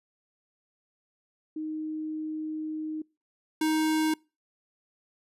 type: tone pair in turn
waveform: sine / square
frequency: 311.1 / 313.1 Hz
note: D#4 / D#4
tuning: 0 / +11 cents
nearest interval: unison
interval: 11 cents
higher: second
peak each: -31 / -24 dBFS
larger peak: second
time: 1.56-3.02 / 3.61-4.14 s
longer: first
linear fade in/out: 5 ms
effects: noise-tail reverb RT60 0.3 s tail -26 dB re dry + resampled to 32000 Hz